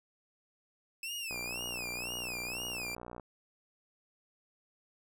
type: tone with vibrato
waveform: sawtooth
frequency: 2606 Hz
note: E7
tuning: 20 cents flat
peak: -34 dBFS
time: 1.03-2.95 s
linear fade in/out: 2 ms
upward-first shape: sine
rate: 2 Hz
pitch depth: 170 cents each way
type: click train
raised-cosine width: 1 ms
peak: -30 dBFS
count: 115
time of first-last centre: 1.31-3.197 s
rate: 60.4 Hz
effects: none